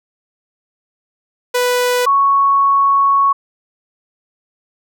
sawtooth / sine tone pair in turn, 493.9 / 1108.8 Hz, B4 / C#6, 0 / 0 cents, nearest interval octave + major second, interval 1400 cents, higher second, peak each -9 dBFS, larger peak neither, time 1.54-2.06 / 2.06-3.33 s, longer second, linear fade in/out 10 ms, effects none

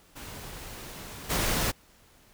pink noise with level steps, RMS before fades -42 / -27 dBFS, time 0.15-1.72 s, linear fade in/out 20 ms, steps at 1.29 s, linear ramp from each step 20 ms, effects pink hiss -59 dBFS RMS until 2.33 s

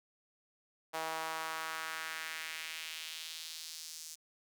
sawtooth tone with high-pass filter sweep, 160.5 Hz, E3, 46 cents flat, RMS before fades -42 dBFS, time 0.93-4.16 s, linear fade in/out 20 ms, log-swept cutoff 740 to 6200 Hz, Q 1.7, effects none

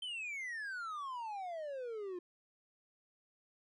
triangle exponential sweep, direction down, 3136 to 347.1 Hz, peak -38 dBFS, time 0.02-2.19 s, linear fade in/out 5 ms, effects resampled to 24000 Hz

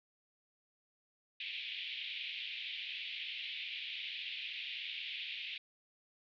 pink band-pass noise, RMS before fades -43 dBFS, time 1.4-5.58 s, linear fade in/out 5 ms, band 2300 to 3700 Hz, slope 48 dB/octave, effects none

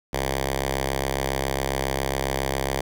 5% pulse tone with notch filter, 67.3 Hz, C2, 49 cents sharp, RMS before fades -26 dBFS, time 0.13-2.81 s, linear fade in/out 5 ms, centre 230 Hz, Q 1.1, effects none

